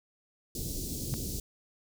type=band-stop noise; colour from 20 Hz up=pink; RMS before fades=-36 dBFS; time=0.55-1.4 s; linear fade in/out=2 ms; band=390 to 4700 Hz; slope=24 dB/octave
type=tone with exponential growth; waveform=sine; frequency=130.4 Hz; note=C3; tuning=5 cents flat; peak=-24 dBFS; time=1.05-1.14 s; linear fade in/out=0 ms; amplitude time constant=18 ms
effects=none